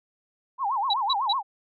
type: tone with vibrato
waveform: sine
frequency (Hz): 932.3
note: A#5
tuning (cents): 0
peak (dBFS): -23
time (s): 0.58-1.43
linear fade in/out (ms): 50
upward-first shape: sine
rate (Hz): 8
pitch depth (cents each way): 290
type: tone bursts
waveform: sine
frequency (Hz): 3916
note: B7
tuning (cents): -15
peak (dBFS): -21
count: 3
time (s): 0.9-1.328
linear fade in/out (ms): 5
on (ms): 36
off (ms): 160
effects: none